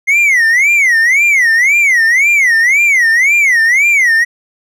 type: tone with vibrato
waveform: triangle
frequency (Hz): 2074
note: C7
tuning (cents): -16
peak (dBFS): -5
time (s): 0.07-4.25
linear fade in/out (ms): 20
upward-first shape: sine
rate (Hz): 1.9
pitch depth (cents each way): 250
effects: none